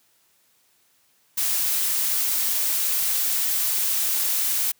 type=noise; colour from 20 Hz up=blue; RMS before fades=-23 dBFS; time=1.37-4.72 s; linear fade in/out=10 ms; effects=white hiss -63 dBFS RMS until 4.79 s + high-pass 80 Hz 12 dB/octave